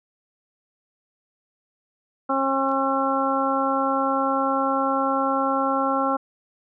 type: harmonic tone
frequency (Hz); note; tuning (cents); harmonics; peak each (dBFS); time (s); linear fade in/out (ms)
270; C#4; -45; 1 / 2 / 3 / 4 / 5; -26 / -26 / -26 / -26 / -26; 2.29-6.17; 10
type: clicks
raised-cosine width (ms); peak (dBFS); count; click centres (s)
0.2; -37 / -34; 2; 2.69 / 2.716
effects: none